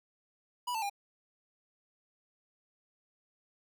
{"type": "tone with pitch steps", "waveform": "square", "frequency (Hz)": [980, 888.3, 805.3], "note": ["B5", "A5", "G5"], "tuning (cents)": [-14, 16, 46], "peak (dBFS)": -33, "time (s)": [0.67, 0.898], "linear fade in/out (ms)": 10, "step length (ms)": 76, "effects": []}